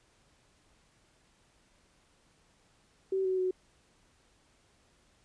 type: tone with pitch steps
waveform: sine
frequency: 382.9 / 374.5 / 369.9 Hz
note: G4 / F#4 / F#4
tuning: -41 / +21 / 0 cents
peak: -27 dBFS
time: 3.12-3.51 s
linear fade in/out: 5 ms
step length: 130 ms
effects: pink hiss -67 dBFS RMS until 5.24 s + resampled to 22050 Hz